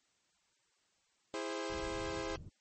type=chord; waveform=sawtooth; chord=E augmented; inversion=none; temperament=equal with one note detuned; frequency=329.6 / 409.8 / 523.3 Hz; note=E4 / G#4 / B#4; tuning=0 / -23 / 0 cents; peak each=-38 dBFS; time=1.34-2.36 s; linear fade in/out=0 ms
type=low-pass noise; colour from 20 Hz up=pink; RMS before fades=-48 dBFS; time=1.69-2.5 s; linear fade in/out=20 ms; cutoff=180 Hz; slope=12 dB/octave
effects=white hiss -75 dBFS RMS until 2.6 s + MP3 32 kbps

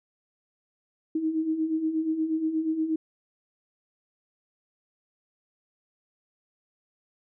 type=beating tone pair; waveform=sine; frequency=311.1 / 319.5 Hz; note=D#4 / D#4; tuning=0 / +46 cents; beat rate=8.4 Hz; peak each=-32 / -25 dBFS; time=1.15-2.96 s; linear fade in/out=5 ms; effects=none

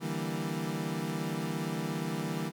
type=chord; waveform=30% pulse; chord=E half-diminished seventh; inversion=third; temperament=equal with one note detuned; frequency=147.51 / 164.81 / 196 / 233.1 Hz; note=D3 / E3 / G3 / Bb3; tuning=+8 / 0 / 0 / 0 cents; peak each=-36 / -33 / -36 / -36 dBFS; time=0-2.52 s; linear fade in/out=50 ms; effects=none

